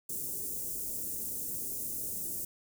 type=band-stop noise; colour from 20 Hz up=white; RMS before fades=-37 dBFS; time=0.09-2.45 s; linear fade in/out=5 ms; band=460 to 7400 Hz; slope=24 dB/octave; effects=none